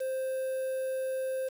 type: tone with quantisation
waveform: triangle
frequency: 524 Hz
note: C5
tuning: 2 cents sharp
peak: -28 dBFS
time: 0-1.49 s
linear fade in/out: 10 ms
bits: 8
effects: none

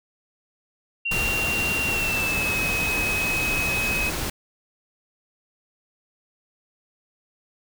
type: tone with pitch glide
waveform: sine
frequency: 2757 to 2543 Hz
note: F7 to D#7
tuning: -23 to +37 cents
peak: -23 dBFS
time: 1.05-4.1 s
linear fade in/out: 10 ms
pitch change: -140 cents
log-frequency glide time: 1.86-2.58 s
type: noise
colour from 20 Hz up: pink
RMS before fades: -28 dBFS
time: 1.11-4.3 s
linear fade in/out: 5 ms
effects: none

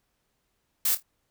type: noise with echo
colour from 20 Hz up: blue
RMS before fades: -24 dBFS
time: 0.85-0.95 s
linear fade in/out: 5 ms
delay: 26 ms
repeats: 3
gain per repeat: -12 dB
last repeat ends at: 1.028 s
effects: pink hiss -75 dBFS RMS until 1.3 s

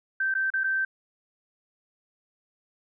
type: tone with dropouts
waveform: sine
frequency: 1556 Hz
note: G6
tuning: 13 cents flat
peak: -23 dBFS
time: 0.2-0.85 s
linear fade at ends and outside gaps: 5 ms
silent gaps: 0.341-0.35 / 0.503-0.537 / 0.636-0.641 s
effects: none

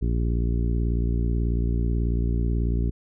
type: harmonic tone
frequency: 58.27 Hz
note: A#1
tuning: in tune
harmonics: 1 / 2 / 3 / 4 / 5 / 6 / 7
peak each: -22 / -28 / -32 / -34 / -36 / -38 / -39 dBFS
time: 0.01-2.91 s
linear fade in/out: 20 ms
effects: none

